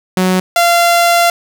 sawtooth tone pair in turn, 185 / 688.7 Hz, F#3 / F5, 0 / -24 cents, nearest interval octave + major seventh, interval 2276 cents, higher second, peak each -6 / -4 dBFS, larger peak second, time 0.17-0.4 / 0.56-1.3 s, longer second, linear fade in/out 2 ms, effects none

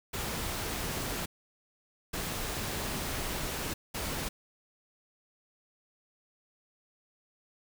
pink noise bursts at uneven times, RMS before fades -35 dBFS, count 3, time 0.13-1.26 / 2.13-3.74 / 3.94-4.29 s, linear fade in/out 10 ms, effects none

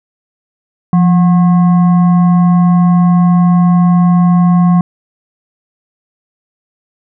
sine tone with frequency modulation, 174.61 Hz, F3, in tune, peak -5 dBFS, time 0.93-4.81 s, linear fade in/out 2 ms, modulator 906 Hz, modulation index 0.33, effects none

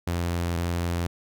sawtooth tone pair in turn, 86.2 / 86.2 Hz, F2 / F2, -22 / -22 cents, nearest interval unison, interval 0 cents, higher neither, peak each -21 dBFS, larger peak neither, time 0.07-0.57 / 0.57-1.07 s, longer neither, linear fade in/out 5 ms, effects none

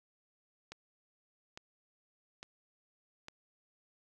click train, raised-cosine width 0.2 ms, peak -28 dBFS, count 4, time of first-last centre 0.72-3.284 s, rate 1.17 Hz, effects none

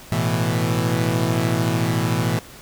sawtooth chord, A suspended second, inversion none, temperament equal, 110 / 123.47 / 164.81 Hz, A2 / B2 / E3, 0 / 0 / 0 cents, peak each -19 dBFS, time 0.12-2.39 s, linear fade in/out 0 ms, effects pink hiss -42 dBFS RMS until 2.61 s

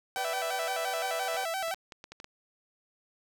sawtooth tone with vibrato, 712 Hz, F5, 33 cents sharp, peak -27 dBFS, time 0.16-1.74 s, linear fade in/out 0 ms, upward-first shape square, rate 5.8 Hz, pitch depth 130 cents each way
sawtooth chord, G major, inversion first, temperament equal, 493.9 / 587.3 / 784 Hz, B4 / D5 / G5, 0 / 0 / 0 cents, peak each -35 / -38 / -39 dBFS, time 0.17-1.44 s, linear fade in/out 0 ms
clicks, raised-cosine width 0.2 ms, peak -27 dBFS, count 9, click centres 1.345 / 1.627 / 1.682 / 1.745 / 1.922 / 2.041 / 2.12 / 2.201 / 2.244 s
effects none

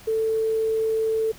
sine tone with quantisation, 443.1 Hz, A4, 12 cents sharp, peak -20 dBFS, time 0.07-1.32 s, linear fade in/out 10 ms, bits 8, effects pink hiss -47 dBFS RMS until 1.38 s

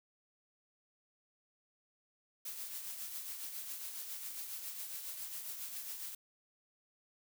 blue noise with tremolo, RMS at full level -42 dBFS, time 2.45-6.15 s, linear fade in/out 5 ms, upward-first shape triangle, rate 7.3 Hz, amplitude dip 50%, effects none

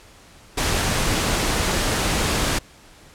pink noise, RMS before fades -21 dBFS, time 0.57-2.59 s, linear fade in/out 10 ms, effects pink hiss -48 dBFS RMS until 3.14 s + low-pass 10000 Hz 12 dB/octave

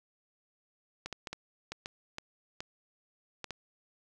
clicks, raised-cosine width 0.2 ms, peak -21 dBFS, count 10, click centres 1.06 / 1.127 / 1.272 / 1.33 / 1.72 / 1.859 / 2.184 / 2.605 / 3.443 / 3.507 s, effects none

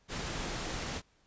pink noise, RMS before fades -37 dBFS, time 0.08-1.02 s, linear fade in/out 50 ms, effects pink hiss -69 dBFS RMS until 1.26 s + resampled to 16000 Hz

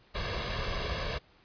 pink noise with comb filter, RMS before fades -33 dBFS, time 0.14-1.19 s, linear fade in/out 20 ms, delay 1.8 ms, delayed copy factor +0.65, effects pink hiss -62 dBFS RMS until 1.44 s + resampled to 11025 Hz

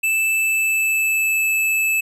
square tone with pitch glide, 2637 to 2617 Hz, E7 to E7, 0 to -13 cents, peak -17 dBFS, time 0.03-2.01 s, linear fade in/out 10 ms, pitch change -13 cents, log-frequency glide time 0.33-1.43 s, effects none

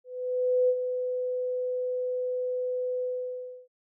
sine tone with ADSR envelope, 502 Hz, B4, 28 cents sharp, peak -19 dBFS, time 0.04-3.68 s, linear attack 650 ms, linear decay 57 ms, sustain -8 dB, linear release 650 ms, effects none

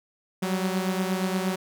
sawtooth beating tone pair, 185.3 / 193.8 Hz, F#3 / G3, +3 / -20 cents, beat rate 8.5 Hz, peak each -22 / -26 dBFS, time 0.42-1.56 s, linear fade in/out 10 ms, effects none

